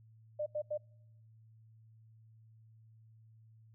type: tone bursts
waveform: sine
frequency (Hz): 601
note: D5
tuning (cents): +40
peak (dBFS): -33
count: 3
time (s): 0.39-0.777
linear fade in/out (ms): 10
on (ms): 73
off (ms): 84
effects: noise-tail reverb RT60 0.8 s tail -26 dB re dry + added 111 Hz sine -58 dBFS peak until 3.74 s